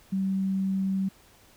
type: tone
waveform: sine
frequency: 192.1 Hz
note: G3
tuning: 35 cents flat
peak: -24 dBFS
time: 0.12-1.09 s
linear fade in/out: 10 ms
effects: pink hiss -57 dBFS RMS until 1.56 s